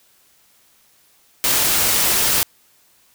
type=noise; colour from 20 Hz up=white; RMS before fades=-17 dBFS; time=1.44-2.43 s; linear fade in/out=0 ms; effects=white hiss -56 dBFS RMS until 3.14 s